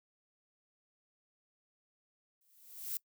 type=noise with exponential growth; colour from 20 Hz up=violet; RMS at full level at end=-35 dBFS; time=2.41-2.97 s; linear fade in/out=1 ms; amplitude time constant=120 ms; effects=noise-tail reverb RT60 0.1 s tail -23 dB re dry